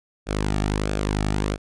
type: tone with flanger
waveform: sawtooth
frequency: 51.2 Hz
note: G#1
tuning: 24 cents flat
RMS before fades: -24 dBFS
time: 0.26-1.58 s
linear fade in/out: 50 ms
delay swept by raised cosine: 0.99 to 1.99 ms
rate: 1.5 Hz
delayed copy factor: -0.55
effects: resampled to 22050 Hz